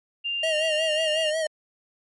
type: tone with pitch glide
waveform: sine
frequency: 2794 to 2815 Hz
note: F7 to F7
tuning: 0 to +13 cents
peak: -25 dBFS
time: 0.24-1.31 s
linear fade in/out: 20 ms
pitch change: +13 cents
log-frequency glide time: 0.63-1.14 s
type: tone with vibrato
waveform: square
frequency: 627 Hz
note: D#5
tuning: 13 cents sharp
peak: -24 dBFS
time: 0.43-1.47 s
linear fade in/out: 5 ms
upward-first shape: sine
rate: 5.5 Hz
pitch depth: 59 cents each way
effects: MP3 48 kbps